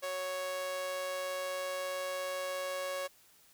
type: tone with amplitude modulation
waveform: sawtooth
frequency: 554.4 Hz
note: C#5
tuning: in tune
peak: -29 dBFS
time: 0.02-3.08 s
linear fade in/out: 20 ms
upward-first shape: sine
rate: 183 Hz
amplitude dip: 45%
effects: white hiss -63 dBFS RMS until 3.53 s